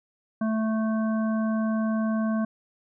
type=harmonic tone; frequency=220 Hz; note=A3; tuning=in tune; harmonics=1 / 3 / 5 / 7; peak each=-23 / -33 / -37 / -40 dBFS; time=0.41-2.45 s; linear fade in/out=5 ms; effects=none